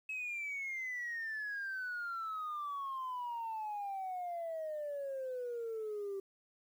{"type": "exponential sweep", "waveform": "sine", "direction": "down", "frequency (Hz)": [2584, 387.5], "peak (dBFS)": -36, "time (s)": [0.09, 6.2], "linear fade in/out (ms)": 5, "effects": ["tanh soft clip ceiling -35 dBFS", "11-bit"]}